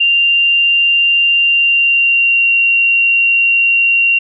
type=tone with pitch glide; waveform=sine; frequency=2783 to 2756 Hz; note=F7 to F7; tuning=-7 to -24 cents; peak=-8 dBFS; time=0-4.19 s; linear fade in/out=10 ms; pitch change=-17 cents; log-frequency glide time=1.36-2.51 s; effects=none